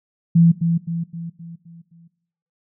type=tone with echo; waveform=sine; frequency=167.9 Hz; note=E3; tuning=32 cents sharp; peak=-9 dBFS; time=0.35-0.52 s; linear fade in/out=10 ms; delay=260 ms; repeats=6; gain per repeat=-6 dB; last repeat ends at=2.08 s; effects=noise-tail reverb RT60 0.7 s tail -18 dB re dry